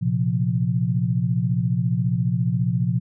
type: chord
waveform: sine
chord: Bb suspended second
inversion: none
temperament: just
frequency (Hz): 116.54 / 131.11 / 174.81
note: Bb2 / C3 / F3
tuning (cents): 0 / +4 / +2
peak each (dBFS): -23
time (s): 0.01-3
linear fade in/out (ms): 20
effects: none

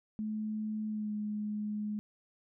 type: tone with pitch glide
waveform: sine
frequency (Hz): 215.1 to 210.3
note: A3 to G#3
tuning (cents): -39 to +22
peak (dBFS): -33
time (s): 0.19-1.99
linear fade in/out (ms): 0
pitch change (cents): -39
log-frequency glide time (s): 0.88-1.12
effects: none

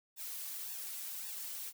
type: noise with flanger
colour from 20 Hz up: blue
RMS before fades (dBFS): -43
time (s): 0.16-1.73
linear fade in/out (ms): 50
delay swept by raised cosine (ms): 1.1 to 3.5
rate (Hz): 1.8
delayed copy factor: +0.75
effects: none

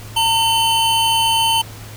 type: tone pair together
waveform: square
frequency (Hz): 907 / 3051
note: A#5 / G7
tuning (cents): -48 / -48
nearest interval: octave + major sixth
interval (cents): 2100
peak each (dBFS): -17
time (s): 0.16-1.62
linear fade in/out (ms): 10
effects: added 107 Hz sine -34 dBFS peak until 1.96 s + pink hiss -38 dBFS RMS until 1.96 s

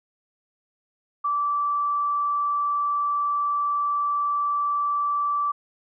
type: tone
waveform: sine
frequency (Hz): 1162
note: D6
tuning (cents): -19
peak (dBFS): -21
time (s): 1.24-5.52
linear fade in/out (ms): 10
effects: none

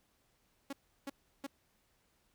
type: tone bursts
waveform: sawtooth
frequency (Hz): 277.2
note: C#4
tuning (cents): 0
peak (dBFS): -35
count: 3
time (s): 0.7-1.467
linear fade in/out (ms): 5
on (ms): 29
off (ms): 340
effects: pink hiss -74 dBFS RMS until 2.34 s

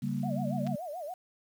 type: chord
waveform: sine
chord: G diminished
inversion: second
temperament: equal with one note detuned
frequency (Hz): 140.93 / 196 / 233.1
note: Db3 / G3 / Bb3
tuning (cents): +29 / 0 / 0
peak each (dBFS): -34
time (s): 0.02-0.76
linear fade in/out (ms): 10
type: tone with vibrato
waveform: sine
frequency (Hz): 653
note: E5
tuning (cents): -17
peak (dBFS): -36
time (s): 0.23-1.14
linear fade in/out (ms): 5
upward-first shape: sine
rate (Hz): 7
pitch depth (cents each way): 220
type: clicks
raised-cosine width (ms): 0.2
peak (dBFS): -28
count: 2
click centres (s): 0.667 / 0.673
effects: 9-bit

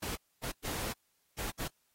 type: noise bursts at uneven times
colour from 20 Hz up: pink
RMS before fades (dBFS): -38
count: 5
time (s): 0.02-0.16 / 0.43-0.52 / 0.64-0.93 / 1.38-1.51 / 1.59-1.68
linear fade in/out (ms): 10
effects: white hiss -75 dBFS RMS until 1.94 s + AAC 48 kbps

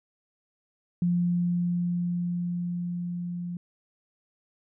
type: tone with level ramp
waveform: sine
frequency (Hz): 175.1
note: F3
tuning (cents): +5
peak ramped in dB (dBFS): -21 to -31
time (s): 1.02-3.57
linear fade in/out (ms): 2
effects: none

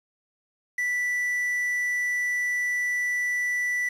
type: tone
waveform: triangle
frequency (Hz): 1970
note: B6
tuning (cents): -5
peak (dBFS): -22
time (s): 0.78-3.89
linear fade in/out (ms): 5
effects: resampled to 32000 Hz + 8-bit

